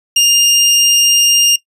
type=tone; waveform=25% pulse; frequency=2813 Hz; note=F7; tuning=12 cents sharp; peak=-3 dBFS; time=0.16-1.56 s; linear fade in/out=5 ms; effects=noise-tail reverb RT60 0.1 s tail -19 dB re dry + resampled to 32000 Hz